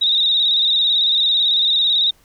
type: tone with vibrato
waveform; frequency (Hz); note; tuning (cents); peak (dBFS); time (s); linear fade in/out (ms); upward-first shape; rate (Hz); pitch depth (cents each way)
sine; 3742; A#7; +6; -13; 0.01-2.11; 10; square; 18; 45
effects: pink hiss -55 dBFS RMS until 2.24 s